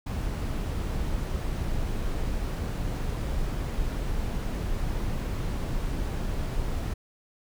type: noise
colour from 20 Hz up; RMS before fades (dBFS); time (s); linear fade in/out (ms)
brown; -29; 0.06-6.94; 10
effects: none